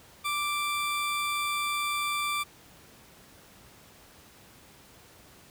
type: tone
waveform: 20% pulse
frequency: 1174.7 Hz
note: D6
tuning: in tune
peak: -23 dBFS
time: 0.24-2.44 s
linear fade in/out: 20 ms
effects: pink hiss -54 dBFS RMS until 5.5 s + high-pass 60 Hz 12 dB/octave